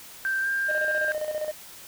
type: tone with pitch glide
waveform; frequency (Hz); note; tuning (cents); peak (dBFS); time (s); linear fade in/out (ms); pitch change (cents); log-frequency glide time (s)
sine; 1568 to 1592.6; G6 to G6; 0 to +27; -23; 0.25-1.12; 0; +27; 0.42-0.47
type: tone with tremolo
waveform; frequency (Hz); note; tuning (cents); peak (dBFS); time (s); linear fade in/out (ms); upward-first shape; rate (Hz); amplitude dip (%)
triangle; 612; D#5; -29; -23; 0.68-1.52; 20; square; 15; 60
effects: tanh soft clip ceiling -16 dBFS + white hiss -45 dBFS RMS until 1.87 s